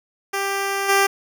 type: tone with level steps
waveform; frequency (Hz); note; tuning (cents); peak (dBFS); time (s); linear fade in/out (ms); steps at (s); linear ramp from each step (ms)
10% pulse; 394.4; G4; +11; -13 / -6; 0.33-1.07; 10; 0.88; 20
effects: none